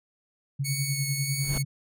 sine tone with tremolo, 138.59 Hz, C#3, in tune, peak -24 dBFS, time 0.59-1.65 s, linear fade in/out 10 ms, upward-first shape sine, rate 10 Hz, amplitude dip 75%
10% pulse tone with vibrato, 2217 Hz, C#7, in tune, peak -21 dBFS, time 0.64-1.63 s, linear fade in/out 20 ms, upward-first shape sine, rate 1.7 Hz, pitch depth 10 cents each way
brown noise with exponential growth, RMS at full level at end -26 dBFS, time 1.28-1.58 s, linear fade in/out 5 ms, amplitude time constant 64 ms
effects none

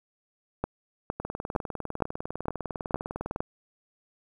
two click trains, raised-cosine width 1 ms, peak -18 / -13 dBFS, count 44 / 7, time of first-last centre 1.2-3.361 / 0.64-3.405 s, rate 19.9 / 2.17 Hz, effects 9-bit

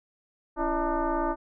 sine tone with frequency modulation, 277.2 Hz, C#4, in tune, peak -24 dBFS, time 0.56-1.36 s, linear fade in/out 50 ms, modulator 306 Hz, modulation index 3.1, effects none

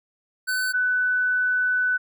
square / sine tone pair in turn, 1508 / 1496.7 Hz, F#6 / F#6, +32 / +19 cents, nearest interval unison, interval 13 cents, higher first, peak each -23 / -19 dBFS, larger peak second, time 0.47-0.73 / 0.73-1.98 s, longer second, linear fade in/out 20 ms, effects none

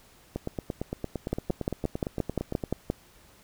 two click trains, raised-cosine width 2 ms, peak -17 / -13 dBFS, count 21 / 10, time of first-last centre 0.36-2.638 / 1.33-2.901 s, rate 8.78 / 5.73 Hz, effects pink hiss -57 dBFS RMS until 3.43 s

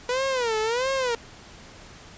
sawtooth tone with vibrato, 483.7 Hz, B4, 36 cents flat, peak -19 dBFS, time 0.09-1.15 s, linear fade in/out 2 ms, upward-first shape sine, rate 1.5 Hz, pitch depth 190 cents each way, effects pink hiss -46 dBFS RMS until 2.17 s + resampled to 16000 Hz

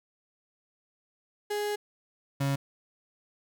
35% pulse tone pair in turn, 415.3 / 138.59 Hz, G#4 / C#3, 0 / 0 cents, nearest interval octave + perfect fifth, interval 1900 cents, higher first, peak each -27 / -24 dBFS, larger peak second, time 1.5-1.76 / 2.4-2.56 s, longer first, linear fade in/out 10 ms, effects none

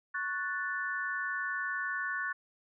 sine chord, F# minor, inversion second, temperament equal, 1108.7 / 1480 / 1760 Hz, C#6 / F#6 / A6, 0 / 0 / 0 cents, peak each -39 / -35 / -36 dBFS, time 0.14-2.33 s, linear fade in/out 10 ms, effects none

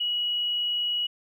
triangle tone with tanh clipping, 2915 Hz, F#7, 26 cents flat, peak -24 dBFS, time 0-1.07 s, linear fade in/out 10 ms, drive 2 dB, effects none

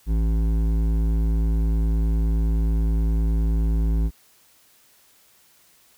triangle tone with hard clipping, 54.8 Hz, A1, 6 cents flat, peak -20 dBFS, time 0.06-4.11 s, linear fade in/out 50 ms, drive 15 dB, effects white hiss -57 dBFS RMS until 5.97 s

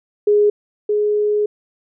sine tone pair in turn, 415.3 / 418.4 Hz, G#4 / G#4, 0 / +13 cents, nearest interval unison, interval 13 cents, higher second, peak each -10 / -14 dBFS, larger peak first, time 0.27-0.5 / 0.89-1.46 s, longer second, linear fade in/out 5 ms, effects none

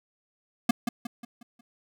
square tone with echo, 236.7 Hz, A#3, 27 cents sharp, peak -18 dBFS, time 0.69-0.71 s, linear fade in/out 5 ms, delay 180 ms, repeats 5, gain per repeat -7 dB, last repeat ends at 1.61 s, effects none

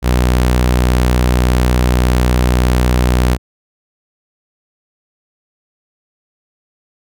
sawtooth tone, 61.74 Hz, B1, in tune, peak -6 dBFS, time 0.02-3.38 s, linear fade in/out 50 ms, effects none

